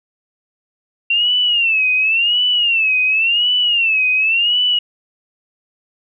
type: tone with vibrato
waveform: sine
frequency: 2731 Hz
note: F7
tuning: 39 cents flat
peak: -12 dBFS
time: 1.1-4.79 s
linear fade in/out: 5 ms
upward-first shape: sine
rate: 0.92 Hz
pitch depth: 150 cents each way
effects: none